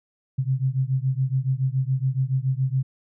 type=beating tone pair; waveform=sine; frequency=128.8 / 135.9 Hz; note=C3 / C#3; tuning=-27 / -34 cents; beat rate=7.1 Hz; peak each=-23 / -24 dBFS; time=0.38-2.83 s; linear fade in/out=10 ms; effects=none

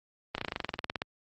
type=slowing click train; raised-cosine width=0.3 ms; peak=-15 dBFS; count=16; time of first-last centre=0.35-1.019 s; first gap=31 ms; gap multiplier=1.05; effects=high-pass 60 Hz 12 dB/octave + Opus 24 kbps

